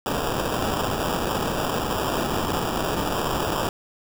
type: noise with sample-and-hold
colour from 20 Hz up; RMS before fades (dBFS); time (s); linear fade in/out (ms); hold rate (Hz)
violet; -25; 0.06-3.69; 0; 2100
effects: none